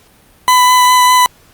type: tone with vibrato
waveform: 40% pulse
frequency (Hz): 1000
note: B5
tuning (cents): +21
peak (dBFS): -5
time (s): 0.48-1.26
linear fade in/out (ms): 0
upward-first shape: sine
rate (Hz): 5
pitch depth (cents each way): 10
effects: pink hiss -47 dBFS RMS until 1.53 s + Opus 48 kbps